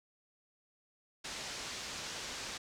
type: low-pass noise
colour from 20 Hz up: white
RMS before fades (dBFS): -43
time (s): 1.24-2.58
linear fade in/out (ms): 10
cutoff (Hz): 6700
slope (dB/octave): 24
effects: none